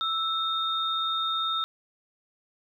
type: tone pair together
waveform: sine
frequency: 1318.5 / 3669 Hz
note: E6 / A#7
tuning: 0 / -28 cents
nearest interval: octave + tritone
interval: 1772 cents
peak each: -28 dBFS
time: 0.01-1.64 s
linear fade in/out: 0 ms
effects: 10-bit